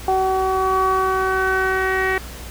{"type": "tone with low-pass filter sweep", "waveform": "sawtooth", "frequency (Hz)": 378.2, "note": "F#4", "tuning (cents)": 38, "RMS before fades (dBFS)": -19, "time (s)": [0.08, 2.18], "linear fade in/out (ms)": 2, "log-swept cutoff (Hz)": [830, 2000], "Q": 5.5, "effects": ["added 60 Hz sine -34 dBFS peak until 2.5 s", "pink hiss -37 dBFS RMS until 2.5 s"]}